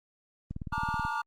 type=click train; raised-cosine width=5 ms; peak=-24 dBFS; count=11; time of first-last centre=0.51-1.051 s; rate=18.5 Hz
type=chord; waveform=triangle; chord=Bb major seventh; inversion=third; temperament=equal with one note detuned; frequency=880 / 932.3 / 1174.7 / 1430.4 Hz; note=A5 / Bb5 / D6 / F6; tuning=0 / 0 / 0 / +41 cents; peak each=-33 dBFS; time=0.72-1.22 s; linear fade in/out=10 ms
effects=Opus 32 kbps